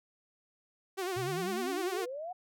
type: tone with vibrato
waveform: sawtooth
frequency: 370 Hz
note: F#4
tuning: in tune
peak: -29 dBFS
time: 0.97-2.06 s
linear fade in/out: 20 ms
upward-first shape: sine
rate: 10 Hz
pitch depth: 92 cents each way
type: exponential sweep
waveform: sine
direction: up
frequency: 116.3 to 750 Hz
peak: -37 dBFS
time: 1.16-2.33 s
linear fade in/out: 10 ms
effects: none